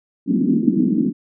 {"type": "band-pass noise", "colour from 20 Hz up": "white", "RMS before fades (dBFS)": -17, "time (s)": [0.26, 1.13], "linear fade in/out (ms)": 50, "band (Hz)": [180, 300], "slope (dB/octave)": 48, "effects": []}